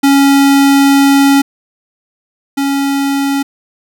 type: tone pair in turn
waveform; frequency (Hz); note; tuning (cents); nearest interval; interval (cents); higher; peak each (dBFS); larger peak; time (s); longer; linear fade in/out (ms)
square; 277.6 / 277.6; C#4 / C#4; +3 / +3; unison; 0; neither; -6 / -12; first; 0.03-1.42 / 2.57-3.43; first; 10
effects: none